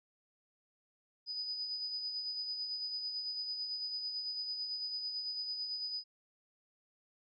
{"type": "tone with tremolo", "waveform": "sine", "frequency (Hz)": 4978, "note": "D#8", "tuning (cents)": 0, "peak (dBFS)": -35, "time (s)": [1.26, 6.04], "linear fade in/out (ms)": 50, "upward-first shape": "sine", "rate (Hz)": 9, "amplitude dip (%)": 40, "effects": []}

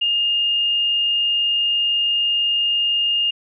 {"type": "tone", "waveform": "sine", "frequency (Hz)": 2829, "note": "F7", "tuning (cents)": 22, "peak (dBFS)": -16, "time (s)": [0.01, 3.31], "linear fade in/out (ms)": 10, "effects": []}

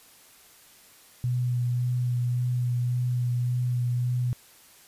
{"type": "tone with vibrato", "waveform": "sine", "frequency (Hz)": 123.1, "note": "B2", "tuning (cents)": -5, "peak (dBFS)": -23, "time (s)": [1.24, 4.33], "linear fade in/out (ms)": 0, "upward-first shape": "sine", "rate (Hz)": 1.8, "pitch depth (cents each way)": 14, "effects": ["white hiss -54 dBFS RMS until 4.87 s", "resampled to 32000 Hz"]}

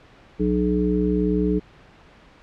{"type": "harmonic tone with a mistuned harmonic", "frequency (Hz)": 60.7, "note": "B1", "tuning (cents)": -29, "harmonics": [1, 3, 5, 7], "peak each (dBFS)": [-27, -22, -23, -24], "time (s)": [0.39, 1.6], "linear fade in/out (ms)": 20, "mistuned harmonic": 1, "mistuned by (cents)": 32, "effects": ["pink hiss -50 dBFS RMS until 2.42 s", "low-pass 3000 Hz 12 dB/octave"]}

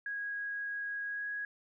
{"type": "tone with pitch glide", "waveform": "sine", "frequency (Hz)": [1649, 1661.4], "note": ["G#6", "G#6"], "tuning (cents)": [-13, 0], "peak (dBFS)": -35, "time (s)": [0.06, 1.45], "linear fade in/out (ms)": 2, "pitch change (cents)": 13, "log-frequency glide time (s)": [1.09, 1.27], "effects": []}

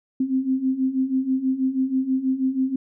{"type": "beating tone pair", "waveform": "sine", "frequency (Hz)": [258.3, 264.5], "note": ["C4", "C4"], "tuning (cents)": [-22, 19], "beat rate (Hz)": 6.2, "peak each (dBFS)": [-25, -21], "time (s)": [0.2, 2.76], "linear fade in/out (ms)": 5, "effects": []}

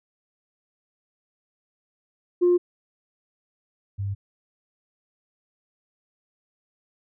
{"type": "tone pair in turn", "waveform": "sine", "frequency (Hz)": [354, 99.34], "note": ["F4", "G2"], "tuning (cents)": [23, 24], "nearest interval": "octave + minor seventh", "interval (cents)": 2199, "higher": "first", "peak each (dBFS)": [-14, -25], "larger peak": "first", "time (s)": [[2.41, 2.58], [3.98, 4.15]], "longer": "neither", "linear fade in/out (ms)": 20, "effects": ["tanh soft clip ceiling -12 dBFS"]}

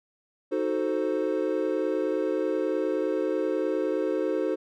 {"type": "chord", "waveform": "triangle", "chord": "D# diminished seventh", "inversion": "none", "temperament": "equal", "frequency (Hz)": [311.1, 370, 440, 523.3], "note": ["D#4", "F#4", "A4", "C5"], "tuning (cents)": [0, 0, 0, 0], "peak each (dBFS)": -28, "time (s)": [0.51, 4.56], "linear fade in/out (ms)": 20, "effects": []}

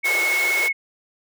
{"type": "tone with vibrato", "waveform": "sine", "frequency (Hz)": 2192, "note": "C#7", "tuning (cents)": -20, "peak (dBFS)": -18, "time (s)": [0.03, 0.73], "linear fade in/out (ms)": 20, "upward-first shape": "triangle", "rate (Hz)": 20, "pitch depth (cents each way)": 26}
{"type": "high-pass noise", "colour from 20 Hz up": "pink", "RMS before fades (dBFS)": -28, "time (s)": [0.04, 0.69], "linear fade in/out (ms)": 20, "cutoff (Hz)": 330, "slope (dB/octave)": 96}
{"effects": []}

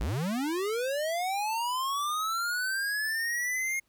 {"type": "linear sweep", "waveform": "square", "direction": "up", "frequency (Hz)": [41.32, 2151], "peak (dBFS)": -29, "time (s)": [0, 3.8], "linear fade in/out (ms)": 10, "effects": ["pink hiss -72 dBFS RMS until 3.88 s"]}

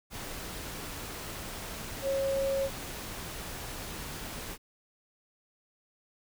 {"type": "tone in noise", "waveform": "sine", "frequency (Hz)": 545, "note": "C#5", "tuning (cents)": -29, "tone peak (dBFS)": -27, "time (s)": [2.02, 2.7], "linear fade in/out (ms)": 50, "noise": "pink", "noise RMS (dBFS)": -40, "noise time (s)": [0.1, 4.58], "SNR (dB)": 10, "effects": []}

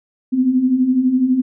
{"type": "beating tone pair", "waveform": "sine", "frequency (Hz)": [246.4, 258.4], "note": ["B3", "C4"], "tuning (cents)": [-4, -21], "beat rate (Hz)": 12, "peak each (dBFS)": [-20, -13], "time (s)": [0.32, 1.42], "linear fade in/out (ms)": 20, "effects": []}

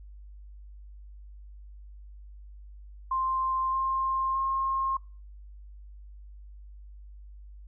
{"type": "tone with pitch steps", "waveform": "sine", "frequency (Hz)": [1049, 1059.4, 1069.8], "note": ["C6", "C6", "C6"], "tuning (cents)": [4, 21, 38], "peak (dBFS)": -25, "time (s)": [3.11, 4.97], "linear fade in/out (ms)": 5, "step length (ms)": 620, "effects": ["noise-tail reverb RT60 0.4 s tail -26 dB re dry", "added 50 Hz sine -44 dBFS peak until 7.67 s"]}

